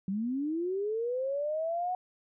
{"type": "linear sweep", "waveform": "sine", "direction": "up", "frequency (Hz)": [185, 740], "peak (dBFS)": -29, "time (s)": [0.08, 1.95], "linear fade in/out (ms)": 2, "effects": []}